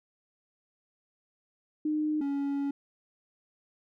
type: tone pair in turn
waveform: sine / triangle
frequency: 304.9 / 280.8 Hz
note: D#4 / C#4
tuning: -35 / +22 cents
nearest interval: minor second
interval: 143 cents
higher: first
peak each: -26 dBFS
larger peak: neither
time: 1.85-2.21 / 2.21-2.71 s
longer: second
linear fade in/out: 5 ms
effects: none